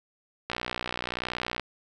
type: click train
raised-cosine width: 0.3 ms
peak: -14 dBFS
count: 68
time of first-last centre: 0.5-1.597 s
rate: 61.1 Hz
effects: none